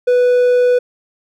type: tone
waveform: triangle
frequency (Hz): 493.9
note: B4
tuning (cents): 0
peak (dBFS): -7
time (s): 0.07-0.79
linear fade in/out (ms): 10
effects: none